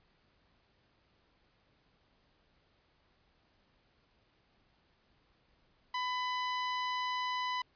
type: tone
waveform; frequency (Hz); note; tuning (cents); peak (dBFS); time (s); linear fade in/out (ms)
sawtooth; 1000; B5; +21; -29; 5.94-7.62; 5
effects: pink hiss -71 dBFS RMS until 7.75 s + resampled to 11025 Hz